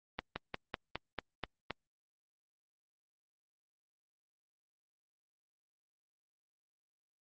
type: slowing click train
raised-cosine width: 0.3 ms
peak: -19 dBFS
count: 8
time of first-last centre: 0.19-1.707 s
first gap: 170 ms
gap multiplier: 1.08
effects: low-pass 4000 Hz 12 dB/octave + Opus 24 kbps